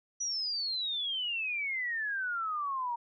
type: exponential sweep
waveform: sine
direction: down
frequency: 5920 to 931 Hz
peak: -31 dBFS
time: 0.2-2.96 s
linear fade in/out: 10 ms
effects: none